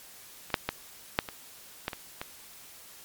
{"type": "clicks", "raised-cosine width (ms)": 0.3, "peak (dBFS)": [-26, -7, -11, -6, -21, -13, -20, -18], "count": 8, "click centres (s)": [0.503, 0.542, 0.69, 1.189, 1.288, 1.881, 1.932, 2.215], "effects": ["white hiss -50 dBFS RMS until 3.04 s", "MP3 96 kbps"]}